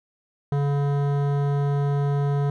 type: tone with hard clipping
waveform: sine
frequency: 142.2 Hz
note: C#3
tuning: 45 cents sharp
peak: -22 dBFS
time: 0.52-2.5 s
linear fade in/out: 2 ms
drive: 15 dB
effects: none